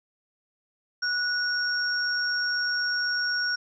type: tone pair together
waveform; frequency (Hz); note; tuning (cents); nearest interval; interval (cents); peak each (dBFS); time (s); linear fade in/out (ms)
sine; 1468 / 5542; F#6 / F8; -14 / -14; octave + major seventh; 2300; -26 / -28; 1.02-3.56; 10
effects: none